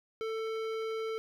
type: tone with hard clipping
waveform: sine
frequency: 444.3 Hz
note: A4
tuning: 17 cents sharp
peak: -35 dBFS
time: 0.21-1.18 s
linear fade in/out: 0 ms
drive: 15 dB
effects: none